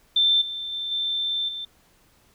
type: tone with level steps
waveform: sine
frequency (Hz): 3558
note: A7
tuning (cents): +19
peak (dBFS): -16 / -29 / -27 / -23 / -30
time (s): 0.16-1.65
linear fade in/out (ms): 5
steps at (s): 0.41 / 0.72 / 0.91 / 1.48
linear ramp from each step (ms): 10
effects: pink hiss -60 dBFS RMS until 2.34 s